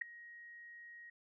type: tone with ADSR envelope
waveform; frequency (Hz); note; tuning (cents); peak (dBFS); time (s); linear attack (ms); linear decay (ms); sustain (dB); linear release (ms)
sine; 1885; A#6; +19; -30; 0.01-1.1; 9; 3; -21; 6
effects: none